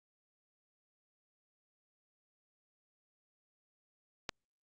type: click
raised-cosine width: 0.2 ms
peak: -18 dBFS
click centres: 4.292 s
effects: Opus 48 kbps